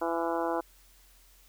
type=harmonic tone with a mistuned harmonic; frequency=167.4 Hz; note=E3; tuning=27 cents sharp; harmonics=2 / 3 / 4 / 5 / 6 / 7 / 8 / 9; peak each=-33 / -34 / -34 / -35 / -36 / -42 / -42 / -44 dBFS; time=0.01-0.61 s; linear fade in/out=10 ms; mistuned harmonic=9; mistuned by=-55 cents; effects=added 44 Hz sine -59 dBFS peak until 1.48 s + white hiss -61 dBFS RMS until 1.48 s